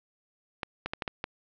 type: clicks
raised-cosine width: 0.3 ms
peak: -15 dBFS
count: 6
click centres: 0.632 / 0.86 / 0.935 / 1.022 / 1.078 / 1.241 s
effects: low-pass 4000 Hz 12 dB/octave